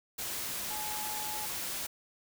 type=tone in noise; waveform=sine; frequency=852 Hz; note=G#5; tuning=44 cents sharp; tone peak=-40 dBFS; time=0.7-1.46 s; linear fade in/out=10 ms; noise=white; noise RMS=-37 dBFS; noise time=0.18-1.87 s; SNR=-6 dB; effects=none